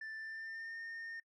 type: tone with pitch glide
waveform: sine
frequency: 1767 to 1826.1 Hz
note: A6 to A#6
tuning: +7 to -36 cents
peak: -40 dBFS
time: 0.01-1.2 s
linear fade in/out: 5 ms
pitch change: +57 cents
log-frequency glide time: 0.16-0.78 s
effects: noise-tail reverb RT60 0.1 s tail -24 dB re dry + tanh soft clip ceiling -42 dBFS